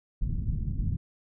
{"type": "low-pass noise", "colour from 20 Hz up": "pink", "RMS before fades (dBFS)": -29, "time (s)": [0.21, 0.97], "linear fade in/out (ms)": 10, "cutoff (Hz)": 180, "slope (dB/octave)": 24, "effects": []}